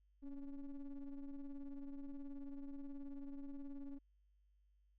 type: ring-modulated tone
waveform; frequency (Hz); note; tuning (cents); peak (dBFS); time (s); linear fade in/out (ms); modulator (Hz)
triangle; 143.3; D3; -42; -40; 0.22-3.99; 20; 134
effects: added 50 Hz sine -70 dBFS peak until 4.98 s